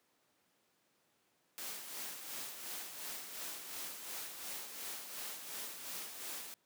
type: noise with tremolo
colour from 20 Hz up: white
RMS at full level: -43 dBFS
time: 1.58-6.54 s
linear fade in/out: 0 ms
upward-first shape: sine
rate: 2.8 Hz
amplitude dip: 50%
effects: pink hiss -75 dBFS RMS until 6.65 s + high-pass 200 Hz 12 dB/octave